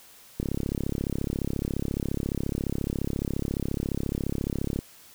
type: click train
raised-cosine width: 3 ms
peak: -15 dBFS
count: 152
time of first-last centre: 0.4-4.79 s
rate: 34.4 Hz
effects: white hiss -52 dBFS RMS until 5.14 s